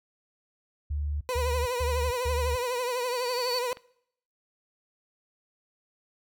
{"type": "tone bursts", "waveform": "sine", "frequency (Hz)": 73.42, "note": "D2", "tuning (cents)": 0, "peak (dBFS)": -27, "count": 4, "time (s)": [0.9, 2.56], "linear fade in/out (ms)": 10, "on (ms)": 310, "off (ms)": 140}
{"type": "tone with vibrato", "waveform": "30% pulse", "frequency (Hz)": 493.9, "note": "B4", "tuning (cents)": 0, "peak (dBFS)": -25, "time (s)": [1.29, 3.73], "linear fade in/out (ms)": 0, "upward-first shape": "triangle", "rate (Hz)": 12, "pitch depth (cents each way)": 80}
{"type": "tone with exponential growth", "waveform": "triangle", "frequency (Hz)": 4499, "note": "C#8", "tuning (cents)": 25, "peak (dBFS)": -27, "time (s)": [2.3, 3.59], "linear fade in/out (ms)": 5, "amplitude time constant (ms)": 280}
{"type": "clicks", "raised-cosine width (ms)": 0.3, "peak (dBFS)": [-26, -27], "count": 2, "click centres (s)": [3.72, 3.771]}
{"effects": ["noise-tail reverb RT60 0.7 s tail -24 dB re dry"]}